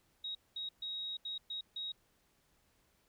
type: tone bursts at uneven times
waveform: sine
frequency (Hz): 3790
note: A#7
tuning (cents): +28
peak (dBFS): -38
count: 6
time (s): 0.24-0.35 / 0.56-0.69 / 0.82-1.17 / 1.25-1.38 / 1.5-1.61 / 1.76-1.92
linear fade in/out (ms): 5
effects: pink hiss -73 dBFS RMS until 3.08 s